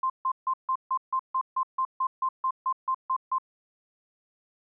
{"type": "tone bursts", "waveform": "sine", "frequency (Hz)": 1046.5, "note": "C6", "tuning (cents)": 0, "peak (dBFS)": -23, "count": 16, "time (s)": [0.03, 3.384], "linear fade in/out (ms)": 5, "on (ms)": 69, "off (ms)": 150, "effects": []}